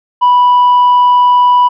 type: tone with tanh clipping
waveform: sine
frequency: 985 Hz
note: B5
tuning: 5 cents flat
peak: -5 dBFS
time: 0.21-1.69 s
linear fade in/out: 20 ms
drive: 1 dB
effects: none